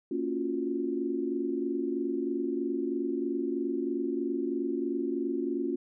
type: chord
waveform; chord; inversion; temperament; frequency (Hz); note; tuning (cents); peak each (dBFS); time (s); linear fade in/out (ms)
sine; Gb major seventh; first; just; 231.2 / 277.5 / 346.9 / 370; Bb3 / Db4 / F4 / Gb4; -14 / +2 / -12 / 0; -37 / -32 / -32 / -37; 0.11-5.76; 5
effects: none